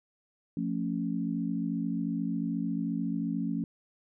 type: chord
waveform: sine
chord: F augmented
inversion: none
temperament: equal with one note detuned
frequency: 174.61 / 223.2 / 277.2 Hz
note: F3 / A3 / C#4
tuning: 0 / +25 / 0 cents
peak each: -33 dBFS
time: 0.57-3.64 s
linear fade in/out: 2 ms
effects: none